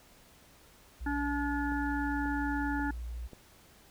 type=tone with pitch glide; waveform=sine; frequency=60.4 to 59.05 Hz; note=B1 to A#1; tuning=-38 to +23 cents; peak=-36 dBFS; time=1-3.28 s; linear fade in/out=20 ms; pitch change=-39 cents; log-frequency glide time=1.37-2.45 s
type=harmonic tone; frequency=286.8 Hz; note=D4; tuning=41 cents flat; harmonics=1 / 3 / 5 / 6; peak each=-32 / -37 / -39 / -40 dBFS; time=1.06-2.91 s; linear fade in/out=5 ms
type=click train; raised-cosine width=2 ms; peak=-34 dBFS; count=4; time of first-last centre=1.72-3.333 s; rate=1.86 Hz
effects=pink hiss -59 dBFS RMS until 3.9 s